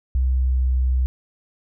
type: tone with pitch glide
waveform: sine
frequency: 64.3 to 63.75 Hz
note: C2 to C2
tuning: -30 to -44 cents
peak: -16 dBFS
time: 0.15-1.06 s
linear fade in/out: 0 ms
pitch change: -14 cents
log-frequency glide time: 0.29-0.67 s
effects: none